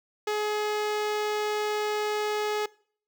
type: tone with notch filter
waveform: sawtooth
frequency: 421.9 Hz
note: G#4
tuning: 27 cents sharp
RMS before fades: -28 dBFS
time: 0.27-2.66 s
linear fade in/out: 5 ms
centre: 11000 Hz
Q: 0.74
effects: noise-tail reverb RT60 0.5 s tail -22 dB re dry